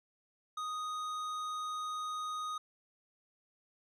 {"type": "tone with tanh clipping", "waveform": "sine", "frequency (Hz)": 1244.5, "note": "D#6", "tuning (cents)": 0, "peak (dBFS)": -38, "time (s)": [0.57, 2.58], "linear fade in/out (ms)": 5, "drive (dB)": 13, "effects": []}